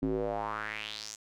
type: tone with band-pass filter sweep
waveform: square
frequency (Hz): 53.6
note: A1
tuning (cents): -45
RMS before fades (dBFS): -35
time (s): 0.02-1.16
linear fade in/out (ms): 10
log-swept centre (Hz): 270 to 7100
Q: 3.9
effects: none